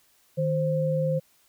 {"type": "tone pair together", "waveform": "sine", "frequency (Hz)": [155.56, 524.6], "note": ["D#3", "C5"], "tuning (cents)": [0, 4], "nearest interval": "octave + major sixth", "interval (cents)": 2104, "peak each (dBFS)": -25, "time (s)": [0.37, 1.2], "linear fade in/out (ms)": 20, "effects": ["white hiss -63 dBFS RMS until 1.48 s"]}